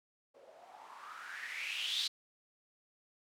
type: noise with low-pass filter sweep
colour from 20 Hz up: violet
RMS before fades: -42 dBFS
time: 0.34-2.08 s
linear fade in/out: 10 ms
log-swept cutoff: 490 to 4000 Hz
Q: 6.2
effects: none